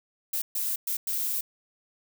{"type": "noise bursts at uneven times", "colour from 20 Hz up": "violet", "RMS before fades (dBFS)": -29, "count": 4, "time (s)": [[0.33, 0.42], [0.55, 0.76], [0.87, 0.97], [1.07, 1.41]], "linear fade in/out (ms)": 5, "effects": []}